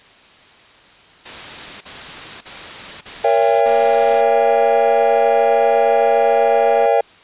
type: noise bursts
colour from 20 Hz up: white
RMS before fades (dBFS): -31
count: 5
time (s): 1.25-4.214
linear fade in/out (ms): 10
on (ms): 560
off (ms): 41
type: chord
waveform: triangle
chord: A# diminished seventh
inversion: none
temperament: just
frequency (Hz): 466.2 / 559.4 / 671.3 / 805.5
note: A#4 / C#5 / E5 / G5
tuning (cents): 0 / +16 / +31 / +47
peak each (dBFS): -15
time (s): 3.24-7.01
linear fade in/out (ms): 5
type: click train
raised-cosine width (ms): 0.5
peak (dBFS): -19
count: 759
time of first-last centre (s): 3.66-6.858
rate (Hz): 237
effects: white hiss -46 dBFS RMS until 7.23 s + resampled to 8000 Hz